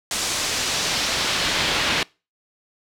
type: noise with band-pass filter sweep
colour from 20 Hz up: brown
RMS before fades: -23 dBFS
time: 0.11-2.03 s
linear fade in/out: 2 ms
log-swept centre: 6900 to 3200 Hz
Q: 1.1
effects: noise-tail reverb RT60 0.3 s tail -25 dB re dry